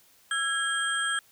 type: tone cluster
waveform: sine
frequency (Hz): 1343 / 1647 / 3214 / 8140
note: E6 / G#6 / G7 / C9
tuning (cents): +32 / -15 / +43 / -49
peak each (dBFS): -32 / -28 / -32 / -35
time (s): 0.31-1.19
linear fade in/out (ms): 2
effects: white hiss -60 dBFS RMS until 1.31 s